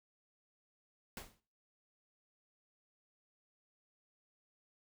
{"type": "noise with exponential decay", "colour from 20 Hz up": "pink", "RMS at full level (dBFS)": -43, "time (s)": [1.17, 1.4], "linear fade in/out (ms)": 1, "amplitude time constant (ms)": 50, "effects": ["noise-tail reverb RT60 0.4 s tail -18 dB re dry"]}